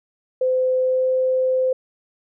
sine tone with pitch glide, 513 to 516 Hz, C5 to C5, -34 to -24 cents, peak -16 dBFS, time 0.41-1.73 s, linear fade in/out 5 ms, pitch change +10 cents, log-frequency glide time 0.79-1.08 s, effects none

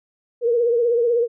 sine tone with vibrato, 472.4 Hz, A#4, 23 cents sharp, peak -15 dBFS, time 0.41-1.28 s, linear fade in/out 50 ms, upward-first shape triangle, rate 16 Hz, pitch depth 73 cents each way, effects none

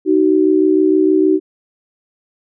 sine tone pair together, 311.2 / 377.7 Hz, D#4 / F#4, 0 / +36 cents, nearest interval minor third, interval 336 cents, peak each -12 dBFS, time 0.05-1.4 s, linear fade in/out 50 ms, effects none

